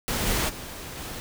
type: noise with level steps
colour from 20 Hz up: pink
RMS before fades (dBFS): -27 / -25 / -38 / -36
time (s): 0.08-1.2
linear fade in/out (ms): 0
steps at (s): 0.25 / 0.48 / 0.96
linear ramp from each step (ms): 20
effects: none